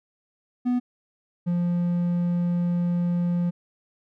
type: tone pair in turn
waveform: triangle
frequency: 246.9 / 174.58 Hz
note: B3 / F3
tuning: 0 / 0 cents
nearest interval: tritone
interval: 600 cents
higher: first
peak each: -18 / -19 dBFS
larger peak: first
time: 0.65-0.8 / 1.46-3.51 s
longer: second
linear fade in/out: 20 ms
effects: none